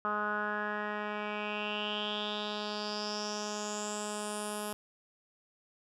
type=tone with low-pass filter sweep; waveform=10% pulse; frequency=209.4 Hz; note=G#3; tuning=15 cents sharp; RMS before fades=-36 dBFS; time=0.05-4.73 s; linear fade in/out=0 ms; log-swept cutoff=1300 to 11000 Hz; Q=6.4; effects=none